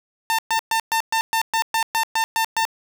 sawtooth tone bursts, 899 Hz, A5, 37 cents sharp, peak -14 dBFS, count 12, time 0.3-2.652 s, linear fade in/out 0 ms, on 86 ms, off 120 ms, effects none

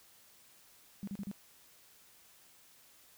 sine tone bursts, 198.8 Hz, G3, 25 cents sharp, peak -37 dBFS, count 4, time 1.03-1.314 s, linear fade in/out 0 ms, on 44 ms, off 36 ms, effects white hiss -62 dBFS RMS until 3.17 s

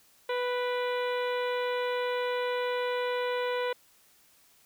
harmonic tone with a mistuned harmonic, 493.9 Hz, B4, in tune, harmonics 1 / 2 / 3 / 4 / 5 / 6 / 7 / 8, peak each -29 / -35 / -39 / -41 / -43 / -45 / -46 / -47 dBFS, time 0.29-3.73 s, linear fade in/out 5 ms, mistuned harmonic 5, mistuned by -45 cents, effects white hiss -62 dBFS RMS until 4.65 s

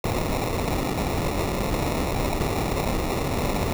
pink noise with sample-and-hold, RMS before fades -25 dBFS, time 0.04-3.73 s, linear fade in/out 2 ms, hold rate 1575 Hz, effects none

